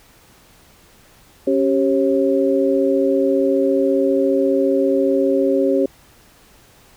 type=tone cluster; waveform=sine; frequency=275.3 / 390 / 543 Hz; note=C#4 / G4 / C#5; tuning=-12 / -9 / -36 cents; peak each=-18 dBFS; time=1.47-5.86 s; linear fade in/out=5 ms; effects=pink hiss -50 dBFS RMS until 6.96 s